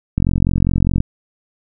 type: click train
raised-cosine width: 5 ms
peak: -3 dBFS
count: 38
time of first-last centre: 0.18-1.004 s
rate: 44.9 Hz
effects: none